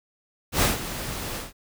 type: noise with ADSR envelope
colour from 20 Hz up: pink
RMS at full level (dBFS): -19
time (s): 0.52-1.53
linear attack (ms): 100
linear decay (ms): 150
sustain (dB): -13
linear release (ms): 160
effects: none